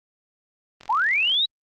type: click train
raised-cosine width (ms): 0.2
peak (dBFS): -25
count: 24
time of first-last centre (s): 0.81-1.344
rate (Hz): 43.1
type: linear sweep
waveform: sine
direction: up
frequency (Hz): 795 to 3949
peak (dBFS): -18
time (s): 0.89-1.46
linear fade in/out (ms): 10
effects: Opus 24 kbps